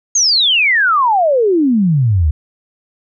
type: exponential sweep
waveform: sine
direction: down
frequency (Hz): 6645 to 70.4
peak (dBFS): -9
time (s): 0.15-2.31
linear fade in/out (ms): 5
effects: none